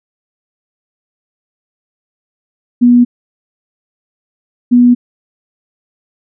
sine tone pair in turn, 243 / 244.1 Hz, B3 / B3, -28 / -20 cents, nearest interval unison, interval 8 cents, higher second, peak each -3 dBFS, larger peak neither, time 2.81-3.05 / 4.71-4.95 s, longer neither, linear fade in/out 20 ms, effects none

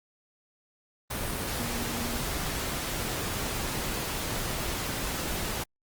sine tone in noise, 236.1 Hz, A#3, 22 cents sharp, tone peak -37 dBFS, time 1.59-2.21 s, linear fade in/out 10 ms, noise pink, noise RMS -32 dBFS, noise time 1.1-5.64 s, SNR -8 dB, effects Opus 32 kbps

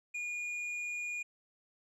sine tone with hard clipping, 2436 Hz, D#7, 37 cents flat, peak -37 dBFS, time 0.14-1.23 s, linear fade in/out 10 ms, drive 5 dB, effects resampled to 32000 Hz

